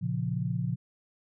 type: chord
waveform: sine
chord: Bb minor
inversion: none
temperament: equal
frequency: 116.54 / 138.59 / 174.61 Hz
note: Bb2 / Db3 / F3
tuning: 0 / 0 / 0 cents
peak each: -32 dBFS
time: 0.01-0.76 s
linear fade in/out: 20 ms
effects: none